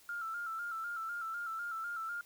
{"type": "tone with vibrato", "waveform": "triangle", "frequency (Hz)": 1367, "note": "F6", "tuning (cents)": -37, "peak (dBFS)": -33, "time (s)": [0.09, 2.21], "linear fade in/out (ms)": 2, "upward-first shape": "square", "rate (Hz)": 4, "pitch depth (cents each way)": 53, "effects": ["tanh soft clip ceiling -35 dBFS", "white hiss -62 dBFS RMS until 2.25 s"]}